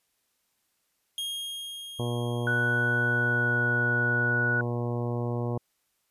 45% pulse tone with exponential decay, 3251 Hz, G#7, 38 cents flat, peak -29 dBFS, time 1.18-4.31 s, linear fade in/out 1 ms, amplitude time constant 680 ms
harmonic tone, 120 Hz, B2, 49 cents flat, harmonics 1 / 2 / 3 / 4 / 5 / 6 / 7 / 8 / 9, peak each -29 / -35 / -36 / -36 / -40 / -43 / -45 / -46 / -46 dBFS, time 1.99-5.58 s, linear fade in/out 5 ms
sine tone with pitch glide, 1480 to 1470.6 Hz, F#6 to F#6, 0 to -11 cents, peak -24 dBFS, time 2.47-4.61 s, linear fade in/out 2 ms, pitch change -11 cents, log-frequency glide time 3.07-3.57 s
effects white hiss -74 dBFS RMS until 6.1 s + resampled to 32000 Hz

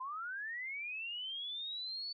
sine linear sweep, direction up, 1000 to 4500 Hz, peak -39 dBFS, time 0-2.13 s, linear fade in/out 10 ms, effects none

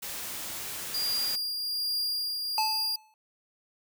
white noise, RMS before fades -37 dBFS, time 0.02-1.36 s, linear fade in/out 10 ms
45% pulse tone with tremolo, 4811 Hz, D8, 41 cents sharp, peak -26 dBFS, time 0.94-2.96 s, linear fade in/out 5 ms, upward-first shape triangle, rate 1.2 Hz, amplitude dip 40%
square tone with exponential decay, 868 Hz, A5, 24 cents flat, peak -24 dBFS, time 2.58-3.14 s, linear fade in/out 1 ms, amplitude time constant 120 ms
effects none

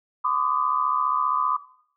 sine tone cluster, 1018 / 1154 / 1229 Hz, C6 / D6 / D#6, -48 / -31 / -22 cents, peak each -25 dBFS, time 0.24-1.57 s, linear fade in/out 10 ms, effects noise-tail reverb RT60 0.6 s tail -17 dB re dry

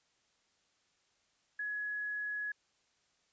sine tone, 1684 Hz, G#6, 24 cents sharp, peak -35 dBFS, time 1.59-2.52 s, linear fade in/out 5 ms, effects white hiss -74 dBFS RMS until 3.32 s + resampled to 16000 Hz

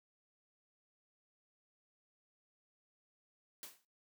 white noise with exponential decay, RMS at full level -45 dBFS, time 3.63-3.85 s, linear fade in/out 1 ms, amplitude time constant 47 ms, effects noise-tail reverb RT60 0.2 s tail -19 dB re dry + high-pass 200 Hz 12 dB/octave

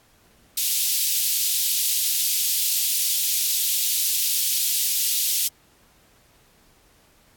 white high-pass noise, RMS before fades -22 dBFS, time 0.57-5.48 s, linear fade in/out 5 ms, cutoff 3000 Hz, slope 24 dB/octave, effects pink hiss -58 dBFS RMS until 7.36 s + AAC 64 kbps

